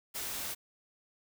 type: noise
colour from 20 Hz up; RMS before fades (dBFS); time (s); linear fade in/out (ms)
white; -38; 0.14-0.55; 20
effects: none